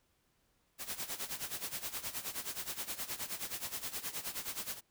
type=noise with tremolo; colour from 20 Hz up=white; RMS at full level=-38 dBFS; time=0.78-4.81 s; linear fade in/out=50 ms; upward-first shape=sine; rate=9.5 Hz; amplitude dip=80%; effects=pink hiss -75 dBFS RMS until 4.9 s